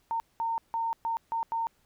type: tone bursts at uneven times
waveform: sine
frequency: 914 Hz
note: A#5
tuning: 34 cents flat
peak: -27 dBFS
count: 6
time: 0.11-0.2 / 0.4-0.58 / 0.74-0.93 / 1.05-1.17 / 1.32-1.43 / 1.52-1.67 s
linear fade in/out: 0 ms
effects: pink hiss -69 dBFS RMS until 1.85 s